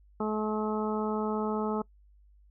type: harmonic tone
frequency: 214.6 Hz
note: A3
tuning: 43 cents flat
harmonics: 1 / 2 / 3 / 4 / 5 / 6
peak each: -31 / -32 / -40 / -37 / -41 / -39 dBFS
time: 0.2-1.82 s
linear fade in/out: 5 ms
effects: noise-tail reverb RT60 0.1 s tail -23 dB re dry + added 50 Hz sine -56 dBFS peak until 2.5 s